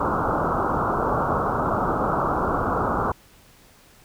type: low-pass noise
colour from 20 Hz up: white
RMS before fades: -23 dBFS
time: 0-3.12 s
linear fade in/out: 5 ms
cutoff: 1400 Hz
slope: 96 dB/octave
effects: pink hiss -53 dBFS RMS until 4.04 s